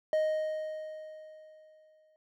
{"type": "tone with exponential decay", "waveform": "triangle", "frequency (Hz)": 622.3, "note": "D#5", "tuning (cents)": 0, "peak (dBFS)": -22, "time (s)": [0.13, 2.16], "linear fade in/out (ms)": 1, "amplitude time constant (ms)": 440, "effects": []}